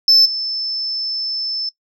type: tone with level steps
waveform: sine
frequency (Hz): 5274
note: E8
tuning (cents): 0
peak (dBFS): -6 / -20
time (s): 0.08-1.69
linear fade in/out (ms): 2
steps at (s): 0.25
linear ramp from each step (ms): 10
effects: noise-tail reverb RT60 0.1 s tail -19 dB re dry + tanh soft clip ceiling -5 dBFS